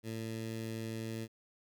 15% pulse tone with notch filter, 112.3 Hz, A2, 36 cents sharp, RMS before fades -40 dBFS, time 0.03-1.28 s, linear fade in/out 50 ms, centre 1100 Hz, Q 1.2, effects none

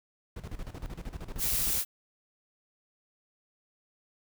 brown noise with tremolo, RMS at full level -37 dBFS, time 0.36-1.8 s, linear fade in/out 5 ms, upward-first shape square, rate 13 Hz, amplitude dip 75%
blue noise, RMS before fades -29 dBFS, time 1.38-1.85 s, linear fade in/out 50 ms
effects none

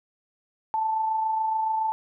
sine tone with amplitude modulation, 880 Hz, A5, in tune, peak -21 dBFS, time 0.74-1.92 s, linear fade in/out 0 ms, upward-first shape sine, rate 27.1 Hz, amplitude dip 35%, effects none

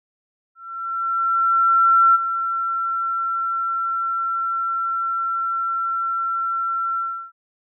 sine tone with ADSR envelope, 1353 Hz, E6, 45 cents sharp, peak -10 dBFS, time 0.55-7.32 s, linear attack 1600 ms, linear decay 19 ms, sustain -10 dB, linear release 340 ms, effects none

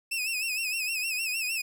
sawtooth tone with vibrato, 2600 Hz, E7, 24 cents flat, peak -25 dBFS, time 0.11-1.62 s, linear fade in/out 10 ms, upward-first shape sine, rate 6.5 Hz, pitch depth 95 cents each way, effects none

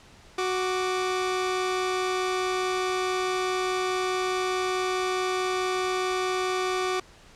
sawtooth tone pair together, 370 / 1174.7 Hz, F#4 / D6, 0 / 0 cents, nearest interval octave + minor sixth, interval 2000 cents, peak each -22 / -27 dBFS, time 0.38-7 s, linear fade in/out 5 ms, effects pink hiss -52 dBFS RMS until 7.35 s + low-pass 7000 Hz 12 dB/octave

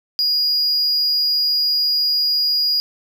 triangle tone, 4877 Hz, D#8, 35 cents flat, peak -14 dBFS, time 0.19-2.8 s, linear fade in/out 0 ms, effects none

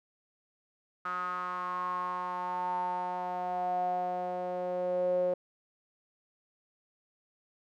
sawtooth tone with band-pass filter sweep, 180.3 Hz, F#3, 45 cents flat, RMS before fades -33 dBFS, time 1.05-5.34 s, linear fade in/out 5 ms, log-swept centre 1300 to 520 Hz, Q 9.3, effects none

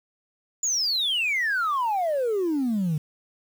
sine exponential sweep, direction down, 7040 to 146.8 Hz, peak -20 dBFS, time 0.63-2.98 s, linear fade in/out 5 ms, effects tanh soft clip ceiling -20 dBFS + 8-bit

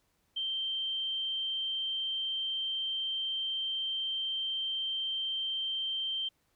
sine tone, 3136 Hz, G7, in tune, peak -31 dBFS, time 0.36-6.29 s, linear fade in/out 10 ms, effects pink hiss -74 dBFS RMS until 6.55 s

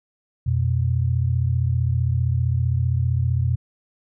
sine tone pair together, 88.11 / 123.47 Hz, F2 / B2, +16 / 0 cents, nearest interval tritone, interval 584 cents, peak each -21 / -20 dBFS, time 0.46-3.56 s, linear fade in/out 10 ms, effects none

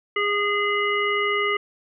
harmonic tone with a mistuned harmonic, 410.4 Hz, G#4, 21 cents flat, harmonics 1 / 3 / 5 / 7, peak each -25 / -25 / -24 / -30 dBFS, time 0.16-1.57 s, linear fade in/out 5 ms, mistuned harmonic 7, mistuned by +19 cents, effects none

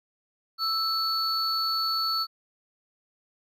triangle tone pair together, 1318.5 / 4435 Hz, E6 / C#8, 0 / 0 cents, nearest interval octave + major sixth, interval 2100 cents, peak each -27 / -25 dBFS, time 0.58-2.27 s, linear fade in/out 50 ms, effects none

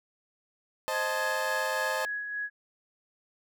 30% pulse chord, A diminished, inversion first, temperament equal, 523.3 / 622.3 / 880 Hz, C5 / Eb5 / A5, 0 / 0 / 0 cents, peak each -31 dBFS, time 0.88-2.05 s, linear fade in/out 0 ms
sine tone with tremolo, 1672 Hz, G#6, 11 cents sharp, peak -30 dBFS, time 0.91-2.5 s, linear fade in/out 50 ms, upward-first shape sine, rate 3.5 Hz, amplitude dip 40%
effects none

